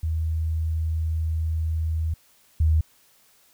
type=tone pair in turn; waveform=sine; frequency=80.1 / 78.77 Hz; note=E2 / D#2; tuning=-49 / +22 cents; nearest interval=unison; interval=29 cents; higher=first; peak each=-22 / -16 dBFS; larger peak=second; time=0.03-2.14 / 2.6-2.81 s; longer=first; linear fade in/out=5 ms; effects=white hiss -59 dBFS RMS until 3.53 s